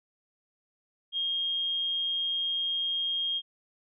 sine tone, 3236 Hz, G#7, 46 cents flat, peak -27 dBFS, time 1.12-3.42 s, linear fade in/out 50 ms, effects none

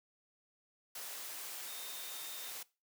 sine tone in noise, 3656 Hz, A#7, 34 cents flat, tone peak -51 dBFS, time 1.68-2.51 s, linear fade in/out 5 ms, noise white, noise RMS -45 dBFS, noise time 0.95-2.63 s, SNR -9 dB, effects noise-tail reverb RT60 0.3 s tail -21 dB re dry + high-pass 400 Hz 12 dB/octave

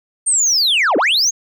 sine linear two-way sweep, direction down then up, 8870 to 246.9 to 6710 Hz, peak -9 dBFS, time 0.26-1.31 s, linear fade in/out 20 ms, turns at 0.97 s, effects tanh soft clip ceiling -11 dBFS

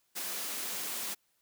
white high-pass noise, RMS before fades -37 dBFS, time 0.15-1.15 s, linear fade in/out 20 ms, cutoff 170 Hz, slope 96 dB/octave, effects white hiss -74 dBFS RMS until 1.41 s

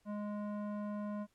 square tone with low-pass filter, 207.7 Hz, G#3, in tune, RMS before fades -40 dBFS, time 0.05-1.27 s, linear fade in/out 50 ms, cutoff 1000 Hz, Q 1.3, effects pink hiss -75 dBFS RMS until 1.34 s + low-pass 12000 Hz 12 dB/octave

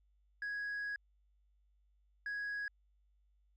sine tone bursts at uneven times, 1661.2 Hz, G#6, in tune, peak -35 dBFS, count 2, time 0.42-0.96 / 2.26-2.68 s, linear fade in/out 2 ms, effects tanh soft clip ceiling -36 dBFS + added 50 Hz sine -69 dBFS peak until 3.56 s

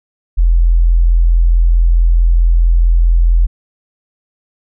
sine tone, 42.3 Hz, E1, 45 cents sharp, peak -6 dBFS, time 0.37-3.47 s, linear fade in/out 20 ms, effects none

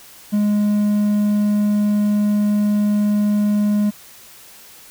triangle tone, 207.7 Hz, G#3, in tune, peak -12 dBFS, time 0.32-3.91 s, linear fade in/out 20 ms, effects white hiss -43 dBFS RMS until 4.9 s

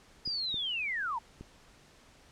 sine linear sweep, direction down, 4978 to 860 Hz, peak -31 dBFS, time 0.25-1.19 s, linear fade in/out 10 ms
clicks, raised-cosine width 3 ms, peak -31 dBFS, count 3, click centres 0.276 / 0.543 / 1.41 s
effects pink hiss -59 dBFS RMS until 2.31 s + low-pass 8000 Hz 12 dB/octave

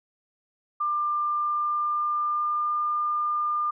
sine tone with pitch glide, 1193 to 1203.4 Hz, D6 to D6, +27 to +42 cents, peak -23 dBFS, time 0.8-3.71 s, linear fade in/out 10 ms, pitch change +15 cents, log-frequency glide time 1.21-2.73 s, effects none

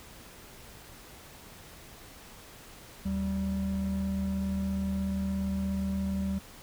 triangle tone pair together, 76.91 / 193.8 Hz, D#2 / G3, -20 / -20 cents, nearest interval octave + major third, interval 1600 cents, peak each -33 / -27 dBFS, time 3.05-6.39 s, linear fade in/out 10 ms, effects pink hiss -50 dBFS RMS until 6.62 s

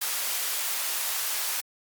white high-pass noise, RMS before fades -29 dBFS, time 0.01-1.61 s, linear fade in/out 10 ms, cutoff 700 Hz, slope 12 dB/octave, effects Opus 48 kbps

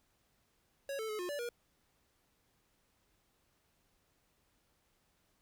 square tone with pitch steps, 554 / 440.4 / 427.6 / 357.5 / 579 / 477 Hz, C#5 / A4 / A4 / F4 / D5 / A#4, -1 / +2 / -49 / +41 / -25 / +40 cents, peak -38 dBFS, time 0.89-1.49 s, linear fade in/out 2 ms, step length 100 ms, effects pink hiss -75 dBFS RMS until 5.41 s

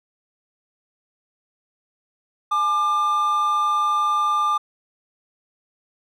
triangle tone pair together, 846 / 1195.3 Hz, G#5 / D6, +32 / +30 cents, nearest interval tritone, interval 598 cents, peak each -26 / -16 dBFS, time 2.51-4.58 s, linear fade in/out 10 ms, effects none

